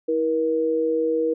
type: tone pair together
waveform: sine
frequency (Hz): 322.9 / 476.4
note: E4 / A#4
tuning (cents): -36 / +38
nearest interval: perfect fifth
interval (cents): 674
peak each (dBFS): -25 / -20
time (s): 0.08-1.34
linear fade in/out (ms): 10
effects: none